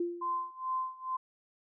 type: tone with exponential decay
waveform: sine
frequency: 346.6 Hz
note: F4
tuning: 13 cents flat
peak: -27 dBFS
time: 0-0.51 s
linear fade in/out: 5 ms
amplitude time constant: 110 ms
type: tone with tremolo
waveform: sine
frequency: 1036 Hz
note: C6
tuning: 17 cents flat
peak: -29 dBFS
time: 0.21-1.17 s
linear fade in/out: 10 ms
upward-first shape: sine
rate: 2.3 Hz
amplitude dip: 90%
effects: none

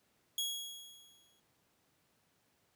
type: tone with exponential decay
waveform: sawtooth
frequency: 3322 Hz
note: G#7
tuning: in tune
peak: -29 dBFS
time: 0.38-1.4 s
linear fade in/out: 2 ms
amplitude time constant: 220 ms
effects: pink hiss -74 dBFS RMS until 2.75 s + high-pass 100 Hz 12 dB/octave

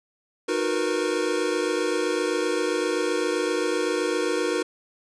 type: chord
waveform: square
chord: B major seventh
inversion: first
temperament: equal with one note detuned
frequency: 311.1 / 364.5 / 466.2 / 493.9 Hz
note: D#4 / F#4 / A#4 / B4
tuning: 0 / -26 / 0 / 0 cents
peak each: -30 / -28 / -28 / -31 dBFS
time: 0.48-4.63 s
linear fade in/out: 10 ms
effects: resampled to 22050 Hz + 9-bit

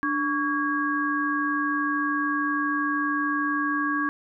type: tone cluster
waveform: sine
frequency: 294.5 / 1126 / 1640 Hz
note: D4 / C#6 / G#6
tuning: +5 / +27 / -22 cents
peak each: -27 dBFS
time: 0.03-4.09 s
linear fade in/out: 0 ms
effects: none

